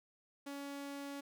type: tone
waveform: sawtooth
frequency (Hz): 281.3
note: C#4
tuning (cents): +26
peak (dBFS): -39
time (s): 0.46-1.21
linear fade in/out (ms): 10
effects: none